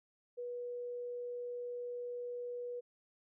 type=tone; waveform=sine; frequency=486.5 Hz; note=B4; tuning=26 cents flat; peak=-39 dBFS; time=0.37-2.81 s; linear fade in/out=20 ms; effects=none